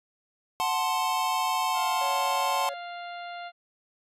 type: chord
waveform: square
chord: F# diminished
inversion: none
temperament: equal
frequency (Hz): 740 / 880 / 1046.5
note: F#5 / A5 / C6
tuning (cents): 0 / 0 / 0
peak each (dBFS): -31 / -30 / -29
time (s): 0.6-2.69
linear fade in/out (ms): 0
type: harmonic tone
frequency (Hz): 698.5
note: F5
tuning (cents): 0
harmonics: 1 / 2 / 3 / 4 / 5 / 6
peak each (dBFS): -37 / -43 / -47 / -49 / -51 / -53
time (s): 1.73-3.52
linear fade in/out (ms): 50
type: tone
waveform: triangle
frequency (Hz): 559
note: C#5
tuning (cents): +14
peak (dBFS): -33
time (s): 2.01-2.74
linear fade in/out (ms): 5
effects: resampled to 32000 Hz